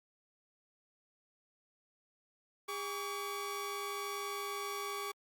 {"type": "tone pair together", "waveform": "sawtooth", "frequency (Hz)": [405.2, 1134.9], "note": ["G#4", "C#6"], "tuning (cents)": [-43, 40], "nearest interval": "octave + tritone", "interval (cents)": 1783, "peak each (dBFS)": [-38, -36], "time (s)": [2.68, 5.12], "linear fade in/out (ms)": 10, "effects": ["Opus 48 kbps"]}